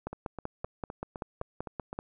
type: two click trains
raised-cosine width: 1 ms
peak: -20 / -24 dBFS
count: 11 / 8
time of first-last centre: 0.07-1.989 / 0.13-1.929 s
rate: 5.21 / 3.89 Hz
effects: none